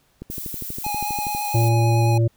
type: click train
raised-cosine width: 3 ms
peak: -20 dBFS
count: 15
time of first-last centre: 0.22-1.349 s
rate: 12.4 Hz
type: noise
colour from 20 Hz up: violet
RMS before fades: -32 dBFS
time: 0.3-1.69 s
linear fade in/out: 10 ms
type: tone with vibrato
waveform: square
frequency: 830.6 Hz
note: G#5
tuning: in tune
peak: -25 dBFS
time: 0.84-2.18 s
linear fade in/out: 5 ms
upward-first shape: triangle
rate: 9 Hz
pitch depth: 18 cents each way
type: harmonic tone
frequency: 114.9 Hz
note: A#2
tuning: 25 cents flat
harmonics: 1 / 3 / 5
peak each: -15 / -25 / -29 dBFS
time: 1.54-2.28 s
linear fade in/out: 10 ms
effects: pink hiss -62 dBFS RMS until 2.36 s